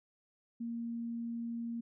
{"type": "tone", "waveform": "sine", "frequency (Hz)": 233.1, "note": "A#3", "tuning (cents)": 0, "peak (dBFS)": -36, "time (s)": [0.6, 1.81], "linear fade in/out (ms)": 10, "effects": []}